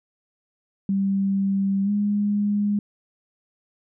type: tone with pitch glide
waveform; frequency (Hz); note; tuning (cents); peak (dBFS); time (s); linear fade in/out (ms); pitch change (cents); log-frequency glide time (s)
sine; 195.8 to 205.5; G3 to G#3; -2 to -18; -19; 0.89-2.79; 2; +84; 1.84-1.9
effects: none